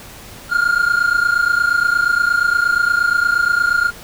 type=tone pair together; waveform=triangle; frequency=1396.9 / 1425.4 Hz; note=F6 / F6; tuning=0 / +35 cents; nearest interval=unison; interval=35 cents; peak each=-14 dBFS; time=0.49-3.92 s; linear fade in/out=50 ms; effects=pink hiss -37 dBFS RMS until 4.03 s